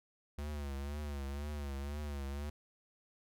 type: tone with vibrato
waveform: square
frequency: 71.6 Hz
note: D2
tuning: 43 cents flat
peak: -39 dBFS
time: 0.38-2.5 s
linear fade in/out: 5 ms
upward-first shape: triangle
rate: 2 Hz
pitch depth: 89 cents each way
effects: none